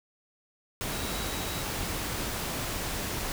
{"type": "tone in noise", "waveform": "sine", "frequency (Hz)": 3869, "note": "B7", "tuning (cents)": -36, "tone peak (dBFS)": -43, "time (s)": [0.93, 1.62], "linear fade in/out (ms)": 0, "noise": "pink", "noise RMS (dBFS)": -33, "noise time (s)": [0.81, 3.32], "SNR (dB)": -13, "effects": []}